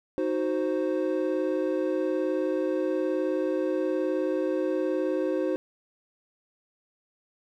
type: chord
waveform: triangle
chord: C diminished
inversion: first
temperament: equal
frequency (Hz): 311.1 / 370 / 523.3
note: Eb4 / Gb4 / C5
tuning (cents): 0 / 0 / 0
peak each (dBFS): -27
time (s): 0.18-5.56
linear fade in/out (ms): 0
effects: none